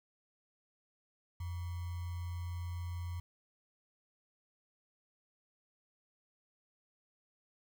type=tone with sample-and-hold; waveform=sine; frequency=87.31 Hz; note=F2; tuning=in tune; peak=-37 dBFS; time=1.4-3.2 s; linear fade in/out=5 ms; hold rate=1050 Hz; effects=none